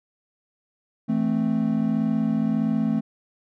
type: chord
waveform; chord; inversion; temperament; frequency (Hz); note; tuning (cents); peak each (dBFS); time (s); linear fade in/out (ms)
triangle; A minor; second; equal; 164.81 / 220 / 261.6; E3 / A3 / C4; 0 / 0 / 0; -26 / -20 / -24; 1.08-3.01; 20
effects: none